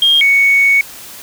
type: tone pair in turn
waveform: sine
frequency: 3226 / 2224 Hz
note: G7 / C#7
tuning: +49 / +5 cents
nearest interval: tritone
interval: 644 cents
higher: first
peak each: -6 dBFS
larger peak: neither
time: 0.02-0.21 / 0.21-0.81 s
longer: second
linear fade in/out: 2 ms
effects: tanh soft clip ceiling -2 dBFS + white hiss -33 dBFS RMS until 1.22 s